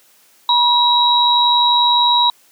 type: tone pair together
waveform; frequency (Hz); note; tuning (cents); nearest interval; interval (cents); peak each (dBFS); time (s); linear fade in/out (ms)
sine; 967 / 3863; B5 / B7; -37 / -39; 2 octaves; 2398; -13; 0.49-2.3; 2
effects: white hiss -52 dBFS RMS until 2.51 s + high-pass 200 Hz 12 dB/octave